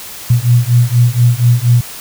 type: beating tone pair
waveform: sine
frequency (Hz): 118.7 / 122.9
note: A#2 / B2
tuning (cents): +32 / -8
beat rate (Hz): 4.2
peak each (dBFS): -10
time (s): 0.3-1.81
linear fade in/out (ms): 5
effects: white hiss -29 dBFS RMS until 2 s